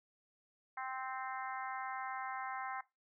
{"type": "harmonic tone", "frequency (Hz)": 261.1, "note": "C4", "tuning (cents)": -3, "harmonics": [3, 4, 5, 6, 7, 8], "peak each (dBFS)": [-43, -45, -47, -49, -50, -51], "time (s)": [0.77, 2.81], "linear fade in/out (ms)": 5, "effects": ["noise-tail reverb RT60 0.2 s tail -17 dB re dry"]}